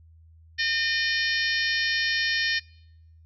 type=harmonic tone; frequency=608 Hz; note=D#5; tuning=40 cents flat; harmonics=3 / 4 / 5 / 6 / 7 / 8 / 9; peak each=-25 / -32 / -33 / -34 / -32 / -35 / -33 dBFS; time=0.58-2.6 s; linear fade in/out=20 ms; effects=noise-tail reverb RT60 0.9 s tail -26 dB re dry + added 81 Hz sine -50 dBFS peak until 3.25 s